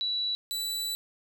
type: tone pair in turn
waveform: sine / sawtooth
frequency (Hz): 3935 / 3958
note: B7 / B7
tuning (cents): -7 / +3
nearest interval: unison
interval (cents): 10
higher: second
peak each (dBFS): -27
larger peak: neither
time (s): 0.01-0.35 / 0.51-0.95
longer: second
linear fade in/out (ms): 0
effects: none